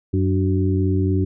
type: harmonic tone with a mistuned harmonic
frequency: 93.6 Hz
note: F#2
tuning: 20 cents sharp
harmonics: 1 / 2 / 3 / 4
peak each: -18 / -25 / -23 / -25 dBFS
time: 0.13-1.25 s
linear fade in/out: 10 ms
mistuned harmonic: 3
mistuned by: +58 cents
effects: none